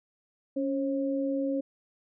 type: tone pair together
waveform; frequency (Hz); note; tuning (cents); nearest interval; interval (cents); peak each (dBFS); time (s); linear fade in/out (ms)
sine; 277.7 / 539; C#4 / C#5; +3 / -49; major seventh; 1148; -28 / -31; 0.56-1.61; 10
effects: none